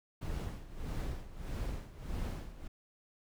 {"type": "noise with tremolo", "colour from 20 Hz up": "brown", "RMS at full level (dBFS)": -36, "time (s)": [0.21, 2.68], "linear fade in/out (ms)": 10, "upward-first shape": "sine", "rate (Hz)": 1.6, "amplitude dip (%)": 80, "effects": []}